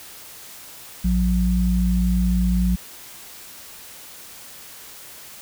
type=tone pair together; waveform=sine; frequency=56.86 / 181 Hz; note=A#1 / F#3; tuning=-42 / -38 cents; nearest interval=octave + minor sixth; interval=2004 cents; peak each=-19 dBFS; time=1.04-2.76 s; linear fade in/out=10 ms; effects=white hiss -41 dBFS RMS until 5.41 s